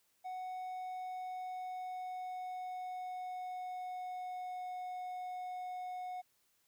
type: tone with pitch glide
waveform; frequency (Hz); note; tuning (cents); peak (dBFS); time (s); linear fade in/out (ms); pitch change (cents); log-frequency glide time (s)
triangle; 740 to 730.7; F#5 to F#5; 0 to -22; -38; 0.24-6.22; 20; -22; 0.61-4.74
effects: white hiss -75 dBFS RMS until 6.67 s